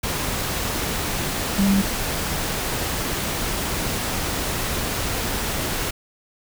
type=tone in noise; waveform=sine; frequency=197.1 Hz; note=G3; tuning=10 cents sharp; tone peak=-15 dBFS; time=1.58-1.82 s; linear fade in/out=10 ms; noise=pink; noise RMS=-25 dBFS; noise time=0.03-5.91 s; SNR=+7 dB; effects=none